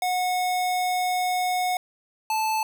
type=tone pair in turn; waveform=square; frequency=730 / 874.7 Hz; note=F#5 / A5; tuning=-24 / -10 cents; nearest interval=minor third; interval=314 cents; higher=second; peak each=-23 dBFS; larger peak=neither; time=0.02-1.77 / 2.3-2.63 s; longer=first; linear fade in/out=2 ms; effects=none